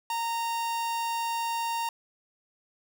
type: tone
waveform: 45% pulse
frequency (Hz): 925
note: A#5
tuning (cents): -14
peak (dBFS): -28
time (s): 0.1-1.89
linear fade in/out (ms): 2
effects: none